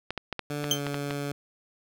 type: clicks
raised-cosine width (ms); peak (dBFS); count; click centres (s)
0.3; -15; 8; 0.106 / 0.177 / 0.327 / 0.393 / 0.642 / 0.867 / 0.944 / 1.108
type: tone with pitch glide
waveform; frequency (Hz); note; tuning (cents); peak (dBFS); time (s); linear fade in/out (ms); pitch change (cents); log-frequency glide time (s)
15% pulse; 146.4 to 142.89; D3 to D3; -5 to -47; -24; 0.5-1.32; 2; -42; 0.68-0.77
type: tone with exponential decay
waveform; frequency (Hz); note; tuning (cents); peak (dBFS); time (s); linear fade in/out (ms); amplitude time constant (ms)
30% pulse; 3136; G7; 0; -16; 0.71-0.83; 2; 24
effects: none